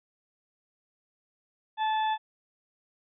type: harmonic tone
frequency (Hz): 870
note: A5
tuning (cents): -20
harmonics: 1 / 2 / 3 / 4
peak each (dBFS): -25 / -37 / -44 / -39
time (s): 1.77-2.18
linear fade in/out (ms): 50
effects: none